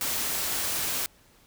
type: noise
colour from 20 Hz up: white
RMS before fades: -29 dBFS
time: 0.01-1.06 s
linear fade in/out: 0 ms
effects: pink hiss -59 dBFS RMS until 1.46 s